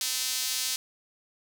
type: tone with high-pass filter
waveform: sawtooth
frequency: 257 Hz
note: C4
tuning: 31 cents flat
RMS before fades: -30 dBFS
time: 0.01-0.76 s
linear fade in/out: 2 ms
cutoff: 4600 Hz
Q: 1.1
effects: none